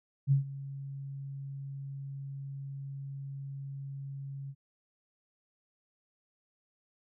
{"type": "tone with ADSR envelope", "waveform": "sine", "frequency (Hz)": 137.9, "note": "C#3", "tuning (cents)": -9, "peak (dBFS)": -20, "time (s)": [0.27, 4.55], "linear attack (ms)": 46, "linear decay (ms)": 120, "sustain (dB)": -18, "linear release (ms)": 54, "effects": []}